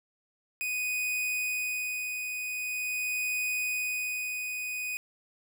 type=tone with tremolo; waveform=45% pulse; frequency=2489 Hz; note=D#7; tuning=in tune; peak=-28 dBFS; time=0.61-4.97 s; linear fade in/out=0 ms; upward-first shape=sine; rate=0.44 Hz; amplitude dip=40%; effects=none